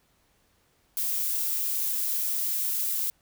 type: noise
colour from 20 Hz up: violet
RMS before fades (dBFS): -28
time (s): 0.97-3.1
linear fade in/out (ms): 0
effects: pink hiss -67 dBFS RMS until 3.21 s